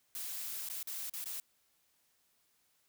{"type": "noise with dropouts", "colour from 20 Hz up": "blue", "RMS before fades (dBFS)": -41, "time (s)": [0.15, 1.4], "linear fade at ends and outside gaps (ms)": 1, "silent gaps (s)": [[0.688, 0.699], [0.829, 0.872], [1.097, 1.137], [1.242, 1.258]], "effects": ["white hiss -74 dBFS RMS until 2.88 s"]}